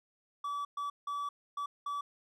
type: tone bursts at uneven times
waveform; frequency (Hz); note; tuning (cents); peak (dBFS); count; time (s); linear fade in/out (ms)
triangle; 1149; D6; -38; -32; 5; 0.44-0.65 / 0.77-0.9 / 1.07-1.29 / 1.57-1.66 / 1.86-2.01; 5
effects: none